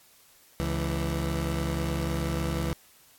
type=tone pair together; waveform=20% pulse; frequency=70.05 / 166.5 Hz; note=C#2 / E3; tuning=+19 / +18 cents; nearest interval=octave + minor third; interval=1499 cents; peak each=-24 / -26 dBFS; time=0.6-2.73 s; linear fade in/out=0 ms; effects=white hiss -58 dBFS RMS until 3.18 s + AAC 64 kbps